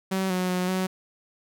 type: tone with pitch steps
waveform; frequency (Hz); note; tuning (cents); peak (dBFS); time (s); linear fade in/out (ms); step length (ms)
sawtooth; 190.2 / 183.1 / 181.7 / 186.6; F#3 / F#3 / F#3 / F#3; +48 / -18 / -31 / +15; -20; 0.11-0.87; 10; 190
effects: none